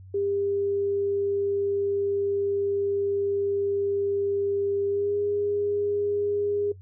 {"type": "tone with pitch glide", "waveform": "sine", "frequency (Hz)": [400, 408.9], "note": ["G4", "G#4"], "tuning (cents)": [35, -27], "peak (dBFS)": -23, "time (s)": [0.14, 6.72], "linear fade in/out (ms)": 5, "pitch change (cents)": 38, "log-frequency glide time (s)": [4.88, 5.17], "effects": ["noise-tail reverb RT60 0.1 s tail -18 dB re dry", "added 94 Hz sine -43 dBFS peak until 6.81 s"]}